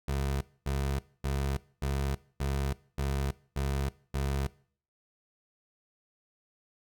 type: tone bursts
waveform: 25% pulse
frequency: 68.7 Hz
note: C#2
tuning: 15 cents flat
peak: -25 dBFS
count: 8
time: 0.08-4.47 s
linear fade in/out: 5 ms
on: 330 ms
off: 250 ms
effects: noise-tail reverb RT60 0.5 s tail -20 dB re dry